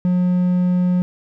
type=tone; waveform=triangle; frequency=180 Hz; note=F#3; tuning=47 cents flat; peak=-12 dBFS; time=0.05-1.02 s; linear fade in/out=0 ms; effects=none